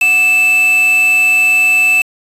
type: tone with quantisation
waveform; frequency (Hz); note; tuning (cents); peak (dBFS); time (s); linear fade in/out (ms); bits
triangle; 2637; E7; 0; -6; 0.01-2.02; 5; 3
effects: resampled to 32000 Hz